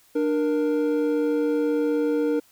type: tone pair together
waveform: triangle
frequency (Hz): 297.3 / 469.4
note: D4 / A#4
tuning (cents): +21 / +12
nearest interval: minor sixth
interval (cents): 791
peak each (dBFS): -21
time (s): 0.15-2.4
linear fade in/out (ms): 10
effects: white hiss -58 dBFS RMS until 2.51 s